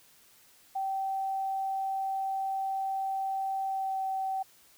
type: tone with pitch glide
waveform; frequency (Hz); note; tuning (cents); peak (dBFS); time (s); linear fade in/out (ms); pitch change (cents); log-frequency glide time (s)
sine; 774 to 767.8; G5 to G5; -22 to -36; -29; 0.75-4.43; 10; -14; 3.66-4.01
effects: white hiss -60 dBFS RMS until 4.77 s